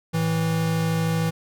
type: tone pair together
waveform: square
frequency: 110 / 163.16 Hz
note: A2 / E3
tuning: 0 / -17 cents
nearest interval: perfect fifth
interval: 683 cents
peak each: -29 / -22 dBFS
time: 0.13-1.31 s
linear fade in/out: 20 ms
effects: none